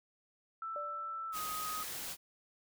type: tone with pitch glide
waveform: sine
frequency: 1326 to 1254.5 Hz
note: E6 to D#6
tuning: +10 to +14 cents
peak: -38 dBFS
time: 0.62-1.83 s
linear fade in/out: 2 ms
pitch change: -96 cents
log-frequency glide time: 1.31-1.36 s
type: tone with exponential decay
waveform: sine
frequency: 587.3 Hz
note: D5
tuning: in tune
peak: -39 dBFS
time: 0.76-1.41 s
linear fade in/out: 1 ms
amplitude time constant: 140 ms
type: noise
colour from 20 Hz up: white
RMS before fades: -42 dBFS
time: 1.32-2.17 s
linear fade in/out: 50 ms
effects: none